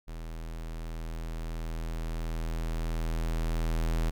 square tone with level ramp, 40.74 Hz, E1, 20 cents flat, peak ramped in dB -38 to -26 dBFS, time 0.07-4.11 s, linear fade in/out 20 ms, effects none

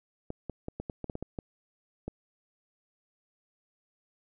clicks, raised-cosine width 2 ms, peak -22 dBFS, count 11, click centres 0.304 / 0.497 / 0.684 / 0.8 / 0.898 / 1.043 / 1.098 / 1.154 / 1.226 / 1.388 / 2.08 s, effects none

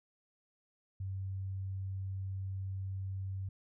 sine tone, 95.9 Hz, G2, 37 cents flat, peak -36 dBFS, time 1-3.49 s, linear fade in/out 5 ms, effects none

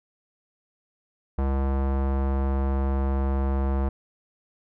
square tone with low-pass filter, 67.6 Hz, C#2, 43 cents flat, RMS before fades -24 dBFS, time 1.38-3.89 s, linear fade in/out 5 ms, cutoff 1000 Hz, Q 1.2, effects none

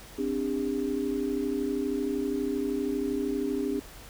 sine tone cluster, 262 / 294.7 / 401.9 Hz, C4 / D4 / G4, +2 / +6 / +43 cents, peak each -31 dBFS, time 0.18-3.8 s, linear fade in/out 10 ms, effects added 47 Hz sine -49 dBFS peak until 4.09 s + pink hiss -48 dBFS RMS until 4.09 s

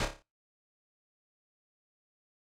pink noise with echo, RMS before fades -30 dBFS, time 0-0.05 s, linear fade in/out 2 ms, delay 29 ms, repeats 6, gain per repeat -6 dB, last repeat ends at 0.224 s, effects noise-tail reverb RT60 0.3 s tail -26 dB re dry + low-pass 6000 Hz 12 dB/octave

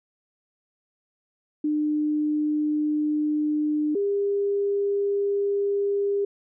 sine tone pair in turn, 301.3 / 402.2 Hz, D4 / G4, +44 / +44 cents, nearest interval perfect fourth, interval 500 cents, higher second, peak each -21 dBFS, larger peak neither, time 1.64-3.95 / 3.95-6.25 s, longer first, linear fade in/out 5 ms, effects none

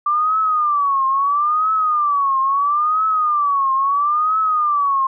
sine tone with vibrato, 1174.7 Hz, D6, in tune, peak -14 dBFS, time 0.06-5.07 s, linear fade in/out 5 ms, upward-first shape triangle, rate 0.75 Hz, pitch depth 180 cents each way, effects none

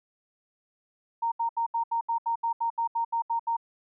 sine tone bursts, 925 Hz, A#5, 14 cents flat, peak -24 dBFS, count 14, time 1.22-3.568 s, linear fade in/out 10 ms, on 99 ms, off 74 ms, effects none

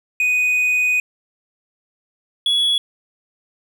triangle tone pair in turn, 2489 / 3374 Hz, D#7 / G#7, 0 / +27 cents, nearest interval perfect fourth, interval 527 cents, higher second, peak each -13 dBFS, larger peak neither, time 0.2-1 / 2.46-2.78 s, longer first, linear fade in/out 2 ms, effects none

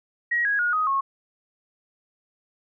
sine tone with pitch steps, 1900 / 1654 / 1439.9 / 1253.5 / 1091.3 Hz, A#6 / G#6 / F#6 / D#6 / C#6, +33 / -8 / -48 / +12 / -27 cents, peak -20 dBFS, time 0.31-1.01 s, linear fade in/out 10 ms, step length 140 ms, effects none

